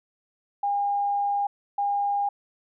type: tone pair in turn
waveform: sine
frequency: 809 / 809 Hz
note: G#5 / G#5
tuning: -46 / -46 cents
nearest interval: unison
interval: 0 cents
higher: neither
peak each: -22 / -22 dBFS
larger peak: neither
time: 0.63-1.47 / 1.78-2.29 s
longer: first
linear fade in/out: 5 ms
effects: none